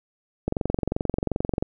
click train, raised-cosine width 2 ms, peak -10 dBFS, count 27, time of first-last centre 0.48-1.625 s, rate 22.7 Hz, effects none

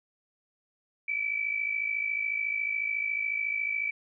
sine tone pair together, 2295 / 2349 Hz, D7 / D7, -40 / 0 cents, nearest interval unison, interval 40 cents, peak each -29 / -33 dBFS, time 1.08-3.91 s, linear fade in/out 5 ms, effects none

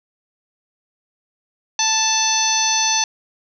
harmonic tone with a mistuned harmonic, 880 Hz, A5, in tune, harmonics 1 / 2 / 3 / 4 / 5 / 6 / 7, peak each -22 / -29 / -25 / -25 / -23 / -27 / -19 dBFS, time 1.79-3.04 s, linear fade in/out 2 ms, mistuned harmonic 7, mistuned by -21 cents, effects none

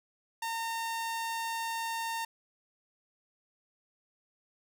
sawtooth tone, 913 Hz, A#5, 36 cents flat, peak -29 dBFS, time 0.42-2.25 s, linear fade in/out 5 ms, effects none

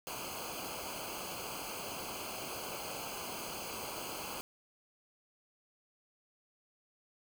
pink noise with comb filter, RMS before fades -42 dBFS, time 0.07-4.41 s, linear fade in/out 0 ms, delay 0.54 ms, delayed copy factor -0.9, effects none

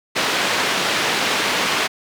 white band-pass noise, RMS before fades -20 dBFS, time 0.15-1.88 s, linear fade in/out 20 ms, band 180 to 3300 Hz, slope 12 dB/octave, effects none

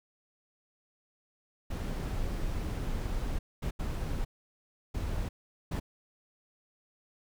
brown noise bursts at uneven times, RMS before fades -33 dBFS, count 5, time 1.7-3.39 / 3.62-3.71 / 3.79-4.25 / 4.94-5.29 / 5.71-5.8 s, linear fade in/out 10 ms, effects none

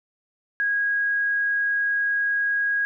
sine tone, 1645 Hz, G#6, 17 cents flat, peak -20 dBFS, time 0.6-2.85 s, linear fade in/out 0 ms, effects none

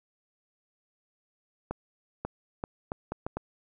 accelerating click train, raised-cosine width 1 ms, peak -18 dBFS, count 7, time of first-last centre 1.71-3.37 s, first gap 540 ms, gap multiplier 0.72, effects none

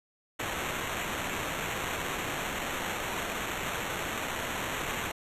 violet noise with sample-and-hold, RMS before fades -34 dBFS, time 0.39-5.12 s, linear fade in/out 10 ms, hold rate 4900 Hz, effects resampled to 32000 Hz

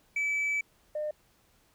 sine tone pair in turn, 2302 / 604.8 Hz, D7 / D#5, -35 / -49 cents, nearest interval octave + major seventh, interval 2314 cents, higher first, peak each -24 / -29 dBFS, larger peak first, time 0.16-0.61 / 0.95-1.11 s, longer first, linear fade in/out 5 ms, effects tanh soft clip ceiling -26 dBFS + pink hiss -66 dBFS RMS until 1.74 s

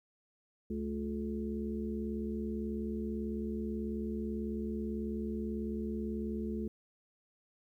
harmonic tone with a mistuned harmonic, 71.9 Hz, D2, 36 cents flat, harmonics 1 / 3 / 5 / 6, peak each -42 / -36 / -41 / -44 dBFS, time 0.7-6.68 s, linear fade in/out 5 ms, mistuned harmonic 5, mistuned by -31 cents, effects 12-bit

